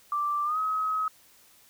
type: tone with pitch glide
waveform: sine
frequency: 1174.7 to 1273.6 Hz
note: D6 to D#6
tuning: 0 to +40 cents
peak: -25 dBFS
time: 0.12-1.08 s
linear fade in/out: 2 ms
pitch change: +140 cents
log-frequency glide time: 0.44-0.58 s
effects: white hiss -58 dBFS RMS until 1.69 s